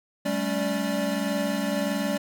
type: tone cluster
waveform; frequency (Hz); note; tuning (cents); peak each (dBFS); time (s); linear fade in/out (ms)
square; 193.8 / 215.4 / 280.8 / 584; G3 / A3 / C#4 / D5; -20 / -37 / +22 / -10; -31; 0.25-2.18; 10
effects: none